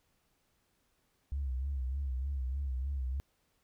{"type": "tone with vibrato", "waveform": "sine", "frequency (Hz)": 66.8, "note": "C2", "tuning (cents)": 36, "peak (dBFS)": -31, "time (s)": [1.32, 3.2], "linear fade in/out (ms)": 0, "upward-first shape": "sine", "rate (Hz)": 3.3, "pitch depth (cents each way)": 98, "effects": ["tanh soft clip ceiling -28 dBFS", "pink hiss -75 dBFS RMS until 3.63 s"]}